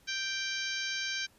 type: harmonic tone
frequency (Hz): 784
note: G5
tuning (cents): 0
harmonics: 2 / 3 / 4 / 5 / 6 / 7 / 8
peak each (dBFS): -37 / -39 / -40 / -41 / -42 / -42 / -43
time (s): 0.07-1.27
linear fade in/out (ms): 20
effects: pink hiss -64 dBFS RMS until 1.38 s + resampled to 32000 Hz